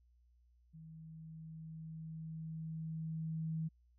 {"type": "tone with level ramp", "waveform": "sine", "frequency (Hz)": 160, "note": "D#3", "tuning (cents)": 49, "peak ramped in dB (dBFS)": [-51, -35], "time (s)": [0.73, 3.69], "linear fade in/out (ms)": 20, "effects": ["added 60 Hz sine -66 dBFS peak until 3.98 s"]}